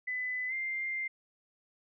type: tone with pitch glide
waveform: sine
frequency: 2005 to 2099 Hz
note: B6 to C7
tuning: +26 to +5 cents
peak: -32 dBFS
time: 0.07-1.08 s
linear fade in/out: 10 ms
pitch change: +79 cents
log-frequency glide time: 0.48-0.53 s
effects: none